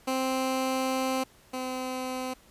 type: tone pair in turn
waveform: 15% pulse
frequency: 261.6 / 257 Hz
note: C4 / C4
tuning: 0 / -31 cents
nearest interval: unison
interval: 31 cents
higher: first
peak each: -20 / -25 dBFS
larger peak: first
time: 0.07-1.24 / 1.53-2.34 s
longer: first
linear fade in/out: 10 ms
effects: pink hiss -58 dBFS RMS until 2.5 s + resampled to 32000 Hz